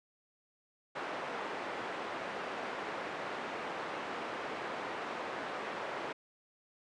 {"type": "band-pass noise", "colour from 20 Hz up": "pink", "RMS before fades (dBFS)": -40, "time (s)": [0.95, 6.13], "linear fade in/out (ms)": 10, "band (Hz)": [420, 1900], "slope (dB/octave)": 12, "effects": ["resampled to 22050 Hz"]}